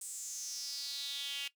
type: tone with high-pass filter sweep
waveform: sawtooth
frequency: 280.9 Hz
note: C#4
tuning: 23 cents sharp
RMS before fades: -41 dBFS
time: 0.01-1.48 s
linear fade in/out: 5 ms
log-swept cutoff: 8400 to 2800 Hz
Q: 5.4
effects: noise-tail reverb RT60 0.1 s tail -17 dB re dry